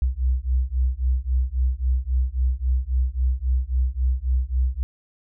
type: beating tone pair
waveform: sine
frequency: 61.74 / 65.44 Hz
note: B1 / C2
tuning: 0 / +1 cents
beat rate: 3.7 Hz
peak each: -22 dBFS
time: 0.02-4.83 s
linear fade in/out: 0 ms
effects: none